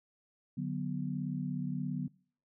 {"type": "chord", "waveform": "sine", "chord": "B minor", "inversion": "first", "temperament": "just", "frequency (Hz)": [148.16, 185.21, 246.9], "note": ["D3", "F#3", "B3"], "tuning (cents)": [16, 2, 0], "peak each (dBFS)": [-37, -37, -38], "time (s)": [0.57, 2.08], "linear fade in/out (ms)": 10, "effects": ["noise-tail reverb RT60 0.5 s tail -24 dB re dry"]}